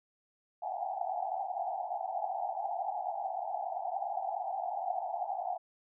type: band-pass noise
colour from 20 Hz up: pink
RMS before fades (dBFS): -36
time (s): 0.62-5.58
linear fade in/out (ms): 10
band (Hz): 690 to 830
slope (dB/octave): 96
effects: none